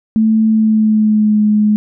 sine tone with pitch glide, 220 to 211.2 Hz, A3 to G#3, 0 to +29 cents, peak -8 dBFS, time 0.16-1.76 s, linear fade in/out 0 ms, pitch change -71 cents, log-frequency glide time 0.48-1.41 s, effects none

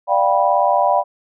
sine chord, G dominant seventh, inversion second, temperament just, 588 / 705.6 / 784 / 980 Hz, D5 / F5 / G5 / B5, +2 / +18 / 0 / -14 cents, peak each -18 dBFS, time 0.07-1.04 s, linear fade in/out 50 ms, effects none

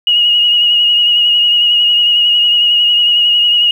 sine tone with vibrato, 2884 Hz, F#7, 45 cents flat, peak -7 dBFS, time 0.07-3.71 s, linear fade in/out 2 ms, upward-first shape sine, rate 11 Hz, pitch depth 26 cents each way, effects 7-bit

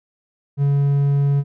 triangle tone, 141.2 Hz, C#3, 32 cents sharp, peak -12 dBFS, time 0.57-1.44 s, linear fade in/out 50 ms, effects none

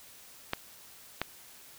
clicks, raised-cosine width 0.3 ms, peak -13 dBFS, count 2, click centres 0.534 / 1.216 s, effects white hiss -53 dBFS RMS until 1.78 s

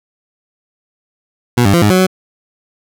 20% pulse tone with pitch steps, 121.3 / 98.7 / 171.5 / 103.7 / 184.9 / 186.5 Hz, B2 / G2 / F3 / G#2 / F#3 / F#3, -31 / +12 / -31 / -2 / -1 / +14 cents, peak -3 dBFS, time 1.57-2.068 s, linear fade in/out 10 ms, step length 83 ms, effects none

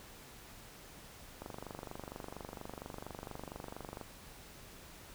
click train, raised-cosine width 1 ms, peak -29 dBFS, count 64, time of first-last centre 1.42-4.013 s, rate 24.3 Hz, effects pink hiss -54 dBFS RMS until 5.14 s

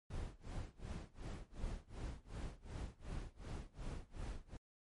brown noise with tremolo, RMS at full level -43 dBFS, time 0.1-4.57 s, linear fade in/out 5 ms, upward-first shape sine, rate 2.7 Hz, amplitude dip 95%, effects MP3 48 kbps

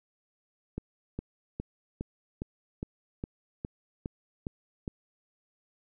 click train, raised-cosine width 3 ms, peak -21 dBFS, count 11, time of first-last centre 0.78-4.878 s, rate 2.44 Hz, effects none

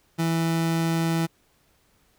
30% pulse tone, 164.81 Hz, E3, in tune, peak -19 dBFS, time 0.18-1.27 s, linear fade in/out 20 ms, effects pink hiss -64 dBFS RMS until 2.18 s

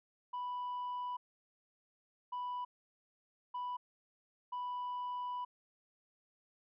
sine tone bursts at uneven times, 987.8 Hz, B5, in tune, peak -35 dBFS, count 4, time 0.33-1.17 / 2.32-2.65 / 3.54-3.77 / 4.52-5.45 s, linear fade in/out 10 ms, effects tanh soft clip ceiling -36 dBFS

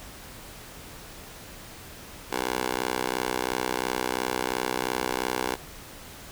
10% pulse tone with high-pass filter, 62.9 Hz, B1, 32 cents sharp, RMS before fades -29 dBFS, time 2.31-5.56 s, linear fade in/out 20 ms, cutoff 510 Hz, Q 1.2, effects pink hiss -44 dBFS RMS until 6.31 s

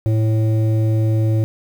sine tone with frequency modulation, 110 Hz, A2, in tune, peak -15 dBFS, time 0.06-1.44 s, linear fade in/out 0 ms, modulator 220 Hz, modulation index 1.2, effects 7-bit

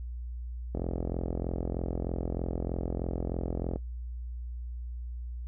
click train, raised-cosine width 2 ms, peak -19 dBFS, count 131, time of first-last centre 0.75-3.759 s, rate 43.2 Hz, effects noise-tail reverb RT60 0.1 s tail -18 dB re dry + added 60 Hz sine -35 dBFS peak until 5.47 s

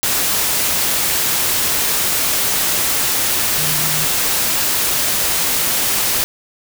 sine tone in noise, 153.1 Hz, D#3, 28 cents flat, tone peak -26 dBFS, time 3.58-4.05 s, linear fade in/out 0 ms, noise white, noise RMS -17 dBFS, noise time 0.03-6.24 s, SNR -12 dB, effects none

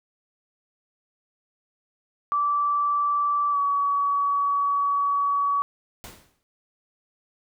sine tone with pitch glide, 1162 to 1133.5 Hz, D6 to C#6, -19 to +38 cents, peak -20 dBFS, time 2.32-5.62 s, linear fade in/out 0 ms, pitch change -43 cents, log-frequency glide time 3.51-3.58 s
pink noise with exponential decay, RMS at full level -38 dBFS, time 6.04-6.43 s, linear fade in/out 0 ms, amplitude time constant 84 ms
effects none

